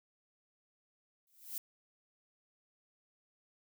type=noise with exponential growth; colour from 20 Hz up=violet; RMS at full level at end=-37 dBFS; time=1.27-1.58 s; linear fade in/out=2 ms; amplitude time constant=66 ms; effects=none